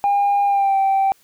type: tone with pitch glide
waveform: sine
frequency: 807 to 778.6 Hz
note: G#5 to G5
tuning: -50 to -12 cents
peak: -12 dBFS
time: 0.04-1.12 s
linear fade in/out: 0 ms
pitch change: -62 cents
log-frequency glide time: 0.45-0.77 s
effects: tanh soft clip ceiling -12 dBFS + white hiss -56 dBFS RMS until 1.23 s